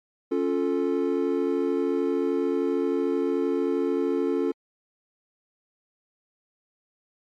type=chord; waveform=triangle; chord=Db augmented; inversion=none; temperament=equal with one note detuned; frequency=277.2 / 350.4 / 440 Hz; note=Db4 / F4 / A4; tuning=0 / +6 / 0 cents; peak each=-25 dBFS; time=0.31-4.52 s; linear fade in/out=10 ms; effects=AAC 64 kbps